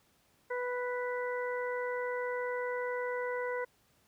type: harmonic tone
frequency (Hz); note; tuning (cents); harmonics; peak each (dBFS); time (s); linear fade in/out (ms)
493.9; B4; 0; 1 / 2 / 3 / 4; -34 / -40 / -42 / -42; 0.5-3.65; 10
effects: pink hiss -69 dBFS RMS until 4.07 s + high-pass 60 Hz 12 dB/octave